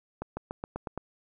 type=accelerating click train; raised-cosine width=1 ms; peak=-20 dBFS; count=7; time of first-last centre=0.22-0.976 s; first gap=150 ms; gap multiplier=0.93; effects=none